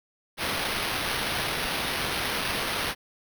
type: noise with sample-and-hold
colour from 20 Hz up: white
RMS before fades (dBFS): -29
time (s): 0.37-2.95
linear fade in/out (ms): 50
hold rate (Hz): 7350
effects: none